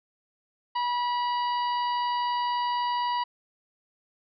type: harmonic tone with a mistuned harmonic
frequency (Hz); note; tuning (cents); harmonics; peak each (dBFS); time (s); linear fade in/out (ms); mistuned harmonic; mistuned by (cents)
972; B5; -28; 1 / 2 / 3 / 4 / 5; -25 / -39 / -38 / -45 / -41; 0.75-3.24; 10; 5; -71
effects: none